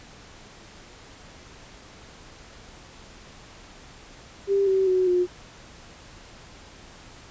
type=tone with pitch steps; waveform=sine; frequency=395.6 / 382.8 / 370.4 / 358.4 Hz; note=G4 / G4 / F#4 / F4; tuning=+16 / -41 / +2 / +45 cents; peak=-18 dBFS; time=4.47-5.27 s; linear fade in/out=50 ms; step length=200 ms; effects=pink hiss -47 dBFS RMS until 7.3 s + resampled to 16000 Hz